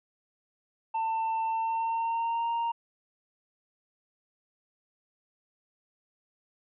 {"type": "tone with pitch glide", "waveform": "triangle", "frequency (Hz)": [895, 929.8], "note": ["A5", "A#5"], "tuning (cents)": [29, -5], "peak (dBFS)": -25, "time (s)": [0.94, 2.72], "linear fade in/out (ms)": 10, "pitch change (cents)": 66, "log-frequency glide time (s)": [1.45, 2.49], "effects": ["resampled to 8000 Hz"]}